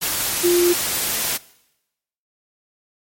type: tone in noise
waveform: sine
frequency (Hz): 350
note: F4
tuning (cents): +4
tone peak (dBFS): -13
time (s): 0.43-0.74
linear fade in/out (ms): 20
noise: white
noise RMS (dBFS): -22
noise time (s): 0.01-1.38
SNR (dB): +6
effects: noise-tail reverb RT60 0.9 s tail -21 dB re dry + MP3 64 kbps